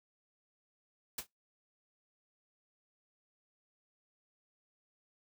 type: noise with exponential decay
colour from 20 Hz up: white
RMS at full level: -33 dBFS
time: 1.18-1.27 s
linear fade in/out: 5 ms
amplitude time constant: 19 ms
effects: noise-tail reverb RT60 0.2 s tail -26 dB re dry